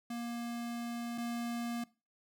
square tone pair in turn, 236.2 / 236.2 Hz, A#3 / A#3, +23 / +23 cents, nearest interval unison, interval 0 cents, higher neither, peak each -38 / -36 dBFS, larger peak second, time 0.1-1.18 / 1.18-1.84 s, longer first, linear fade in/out 5 ms, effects noise-tail reverb RT60 0.3 s tail -20 dB re dry

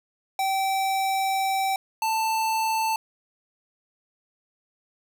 square tone pair in turn, 773 / 886.2 Hz, G5 / A5, -24 / +12 cents, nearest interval major second, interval 236 cents, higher second, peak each -23 dBFS, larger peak neither, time 0.39-1.76 / 2.02-2.96 s, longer first, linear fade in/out 2 ms, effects none

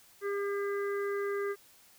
harmonic tone, 402.2 Hz, G4, 44 cents sharp, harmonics 1 / 3 / 4 / 5, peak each -31 / -41 / -43 / -45 dBFS, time 0.21-1.56 s, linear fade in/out 50 ms, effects white hiss -60 dBFS RMS until 1.98 s

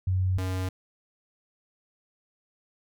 sine / square tone pair in turn, 93 / 93 Hz, F#2 / F#2, +9 / +9 cents, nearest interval unison, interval 0 cents, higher neither, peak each -22 / -28 dBFS, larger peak first, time 0.07-0.38 / 0.38-0.69 s, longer neither, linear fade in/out 5 ms, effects none

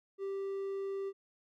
triangle tone, 391.7 Hz, G4, 1 cent flat, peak -33 dBFS, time 0.18-1.13 s, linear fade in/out 50 ms, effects none

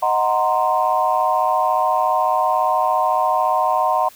sine chord, C half-diminished seventh, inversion first, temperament equal, 622.3 / 740 / 932.3 / 1046.5 Hz, Eb5 / Gb5 / Bb5 / C6, 0 / 0 / 0 / 0 cents, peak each -22 / -19 / -20 / -20 dBFS, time 0.02-4.09 s, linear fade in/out 10 ms, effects tanh soft clip ceiling -4 dBFS + white hiss -46 dBFS RMS until 4.15 s

